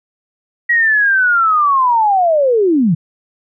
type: linear sweep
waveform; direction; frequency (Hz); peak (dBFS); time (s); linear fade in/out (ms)
sine; down; 1921 to 147.2; -9; 0.69-2.95; 10
effects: none